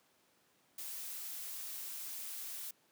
blue noise, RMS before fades -44 dBFS, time 0.78-2.71 s, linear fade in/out 5 ms, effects pink hiss -71 dBFS RMS until 2.91 s + high-pass 200 Hz 12 dB/octave

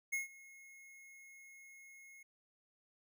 square tone with ADSR envelope, 2164 Hz, C#7, 42 cents flat, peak -34 dBFS, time 0.12-2.23 s, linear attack 15 ms, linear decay 140 ms, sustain -22 dB, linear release 6 ms, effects none

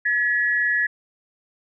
sine tone pair together, 1700 / 1922.7 Hz, G#6 / B6, +40 / -47 cents, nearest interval major second, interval 213 cents, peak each -20 / -22 dBFS, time 0.05-0.87 s, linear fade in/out 10 ms, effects none

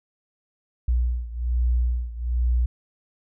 sine beating tone pair, 60 / 61.2 Hz, B1 / B1, -49 / -15 cents, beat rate 1.2 Hz, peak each -22 / -25 dBFS, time 0.88-2.66 s, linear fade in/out 5 ms, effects none

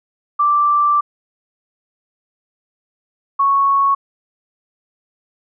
sine tone pair in turn, 1173 / 1107.2 Hz, D6 / C#6, -2 / -2 cents, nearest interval minor second, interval 100 cents, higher first, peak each -11 dBFS, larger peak neither, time 0.39-1.01 / 3.39-3.95 s, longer first, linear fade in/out 10 ms, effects none

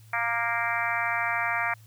harmonic tone with a mistuned harmonic, 233.1 Hz, A#3, in tune, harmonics 3 / 4 / 5 / 6 / 7 / 8 / 9 / 10, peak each -33 / -33 / -33 / -33 / -33 / -33 / -33 / -33 dBFS, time 0.13-1.74 s, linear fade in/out 5 ms, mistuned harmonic 5, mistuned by +21 cents, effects added 110 Hz sine -49 dBFS peak until 1.86 s + white hiss -60 dBFS RMS until 1.86 s

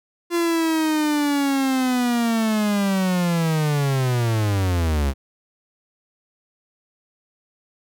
45% pulse linear sweep, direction down, 345.7 to 65.41 Hz, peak -18 dBFS, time 0.3-5.14 s, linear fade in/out 50 ms, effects none

